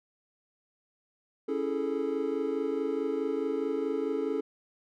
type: chord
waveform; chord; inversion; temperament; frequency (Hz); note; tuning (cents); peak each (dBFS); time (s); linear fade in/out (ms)
triangle; A major seventh; first; equal; 277.2 / 329.6 / 415.3 / 440; C#4 / E4 / G#4 / A4; 0 / 0 / 0 / 0; -32 / -34 / -32 / -30; 1.48-4.41; 10
effects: none